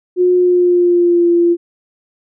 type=tone with pitch glide; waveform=sine; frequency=360.7 to 344 Hz; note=F#4 to F4; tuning=-44 to -26 cents; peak=-8 dBFS; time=0.16-1.57 s; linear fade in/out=50 ms; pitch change=-82 cents; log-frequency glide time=0.35-1.29 s; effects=none